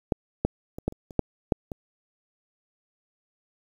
clicks, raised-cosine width 2 ms, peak -8 / -8 / -22 / -11 / -28 / -28 / -7 / -6 / -20 dBFS, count 9, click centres 0.122 / 0.45 / 0.785 / 0.88 / 0.924 / 1.108 / 1.193 / 1.522 / 1.718 s, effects 8-bit

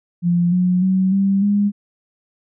sine tone with pitch steps, 173.8 / 180.87 / 188.22 / 195.87 / 203.8 Hz, F3 / F#3 / F#3 / G3 / G#3, -8 / -39 / +30 / -1 / -32 cents, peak -13 dBFS, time 0.22-1.72 s, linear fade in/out 50 ms, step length 300 ms, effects none

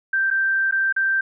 sine tone with dropouts, 1568 Hz, G6, in tune, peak -17 dBFS, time 0.13-1.21 s, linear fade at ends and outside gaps 5 ms, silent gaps 0.304-0.31 / 0.712-0.723 / 0.926-0.963 s, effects none

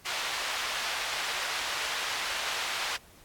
white band-pass noise, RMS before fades -33 dBFS, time 0.05-2.97 s, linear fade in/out 10 ms, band 730 to 3600 Hz, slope 12 dB/octave, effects pink hiss -56 dBFS RMS until 3.24 s + AAC 64 kbps

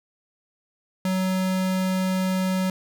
square tone, 187 Hz, F#3, 19 cents sharp, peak -22 dBFS, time 1.05-2.7 s, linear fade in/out 2 ms, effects none

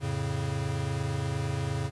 square chord, F augmented, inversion none, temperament equal, 87.31 / 110 / 138.59 Hz, F2 / A2 / C#3, 0 / 0 / 0 cents, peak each -36 / -34 / -32 dBFS, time 0-1.91 s, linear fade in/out 50 ms, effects resampled to 24000 Hz + 11-bit

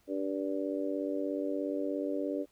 harmonic tone, 96.9 Hz, G2, 20 cents flat, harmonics 3 / 4 / 5 / 6, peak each -34 / -38 / -38 / -37 dBFS, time 0.07-2.46 s, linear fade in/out 50 ms, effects pink hiss -69 dBFS RMS until 2.51 s

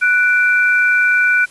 sine tone pair together, 1479.8 / 2349 Hz, F#6 / D7, 0 / 0 cents, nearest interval minor sixth, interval 800 cents, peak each -11 / -17 dBFS, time 0.01-1.46 s, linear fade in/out 20 ms, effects white hiss -43 dBFS RMS until 1.5 s + resampled to 24000 Hz

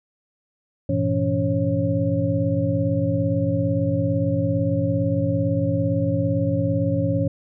sine tone cluster, 100.9 / 118.6 / 167.5 / 282.2 / 546 Hz, G#2 / A#2 / E3 / C#4 / C#5, -49 / +30 / +28 / +31 / -26 cents, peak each -25 dBFS, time 0.89-7.28 s, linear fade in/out 5 ms, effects none

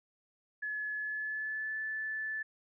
sine tone with pitch glide, 1707 to 1745.9 Hz, G#6 to A6, +47 to -14 cents, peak -34 dBFS, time 0.62-2.43 s, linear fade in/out 10 ms, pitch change +39 cents, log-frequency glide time 0.95-1.78 s, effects none

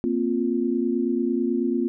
sine chord, Bb suspended second, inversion none, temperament just, 233.1 / 262.2 / 349.6 Hz, Bb3 / C4 / F4, 0 / +4 / +2 cents, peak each -25 dBFS, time 0.04-1.88 s, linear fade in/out 0 ms, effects none

